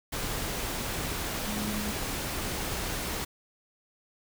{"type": "tone in noise", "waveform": "sine", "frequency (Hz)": 209.5, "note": "G#3", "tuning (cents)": 15, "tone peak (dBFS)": -33, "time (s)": [1.47, 1.92], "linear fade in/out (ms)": 10, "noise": "pink", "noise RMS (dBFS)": -33, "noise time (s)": [0.12, 3.25], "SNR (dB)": -3, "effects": []}